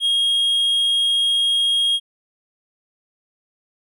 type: tone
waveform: triangle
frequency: 3262 Hz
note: G#7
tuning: 32 cents flat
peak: -14 dBFS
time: 0-2 s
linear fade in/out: 50 ms
effects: none